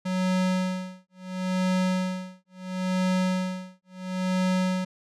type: tone with tremolo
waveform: square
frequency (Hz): 185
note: F#3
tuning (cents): 0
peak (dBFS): -22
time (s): 0.05-4.85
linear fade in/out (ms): 10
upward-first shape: sine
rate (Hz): 0.73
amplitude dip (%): 100
effects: low-pass 7000 Hz 12 dB/octave